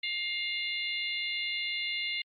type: harmonic tone with a mistuned harmonic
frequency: 706 Hz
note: F5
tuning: 19 cents sharp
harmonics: 3 / 4 / 5 / 6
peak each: -34 / -36 / -38 / -40 dBFS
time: 0.03-2.22 s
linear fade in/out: 5 ms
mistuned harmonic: 6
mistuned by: -68 cents
effects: Opus 48 kbps